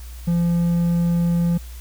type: tone with hard clipping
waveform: triangle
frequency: 171.5 Hz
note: F3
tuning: 31 cents flat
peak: -17 dBFS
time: 0.27-1.58 s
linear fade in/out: 10 ms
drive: 6 dB
effects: added 60 Hz sine -33 dBFS peak until 1.8 s + white hiss -46 dBFS RMS until 1.8 s